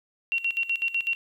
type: tone with tremolo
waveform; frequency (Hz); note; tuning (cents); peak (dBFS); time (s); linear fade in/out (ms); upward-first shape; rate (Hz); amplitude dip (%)
sine; 2741; F7; -33; -22; 0.32-1.15; 0; square; 8; 80
effects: 10-bit